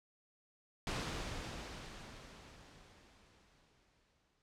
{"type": "noise with exponential decay", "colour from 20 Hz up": "pink", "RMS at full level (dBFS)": -38, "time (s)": [0.87, 4.42], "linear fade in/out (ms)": 1, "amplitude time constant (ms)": 770, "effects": ["low-pass 6000 Hz 12 dB/octave"]}